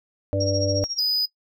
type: harmonic tone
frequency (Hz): 98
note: G2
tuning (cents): 0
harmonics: 1 / 3 / 5 / 6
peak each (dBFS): -24 / -28 / -29 / -24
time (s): 0.33-0.84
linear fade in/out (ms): 0
type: tone with tremolo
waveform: sine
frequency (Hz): 5588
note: F8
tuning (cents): 0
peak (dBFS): -24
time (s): 0.4-1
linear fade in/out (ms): 10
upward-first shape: sine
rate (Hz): 14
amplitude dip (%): 85
type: tone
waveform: triangle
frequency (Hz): 4978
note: D#8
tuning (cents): 0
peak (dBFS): -18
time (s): 0.98-1.26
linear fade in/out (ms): 10
effects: noise-tail reverb RT60 0.1 s tail -22 dB re dry